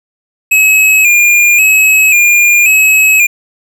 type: tone with vibrato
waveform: square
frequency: 2488 Hz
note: D#7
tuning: 1 cent flat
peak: -5 dBFS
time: 0.51-3.27 s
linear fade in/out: 10 ms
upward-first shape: square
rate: 0.93 Hz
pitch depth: 54 cents each way
effects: none